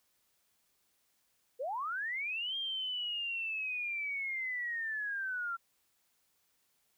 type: linear two-way sweep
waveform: sine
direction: up then down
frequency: 462.9 to 3219 to 1354 Hz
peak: -34 dBFS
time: 1.59-5.57 s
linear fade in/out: 20 ms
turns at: 2.56 s
effects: white hiss -75 dBFS RMS until 6.97 s